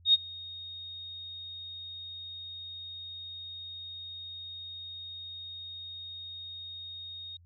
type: tone with ADSR envelope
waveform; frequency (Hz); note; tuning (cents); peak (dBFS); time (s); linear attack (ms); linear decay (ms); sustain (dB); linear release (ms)
sine; 3720; A#7; -4; -16; 0.05-7.37; 87; 27; -24; 5
effects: added 86 Hz sine -55 dBFS peak until 7.45 s